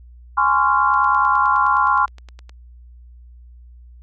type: chord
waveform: sine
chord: Db major seventh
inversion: second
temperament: just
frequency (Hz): 831.5 / 1039.4 / 1108.7 / 1385.9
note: Ab5 / C6 / Db6 / F6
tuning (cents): +2 / -12 / 0 / -14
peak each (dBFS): -21 / -17 / -19 / -19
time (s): 0.37-2.06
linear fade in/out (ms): 10
type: click train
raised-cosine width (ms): 0.2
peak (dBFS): -25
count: 16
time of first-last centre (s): 0.94-2.494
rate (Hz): 9.65
effects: added 60 Hz sine -40 dBFS peak until 4.02 s